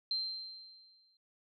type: tone with exponential decay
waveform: sine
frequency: 4137 Hz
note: C8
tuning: 20 cents flat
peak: -30 dBFS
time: 0.11-1.17 s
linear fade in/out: 2 ms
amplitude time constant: 230 ms
effects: none